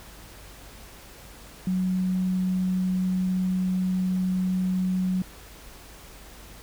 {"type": "tone", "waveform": "sine", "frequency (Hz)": 185, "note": "F#3", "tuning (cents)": 0, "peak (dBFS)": -22, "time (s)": [1.67, 5.22], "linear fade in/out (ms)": 2, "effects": ["added 50 Hz sine -49 dBFS peak until 6.62 s", "pink hiss -47 dBFS RMS until 6.62 s"]}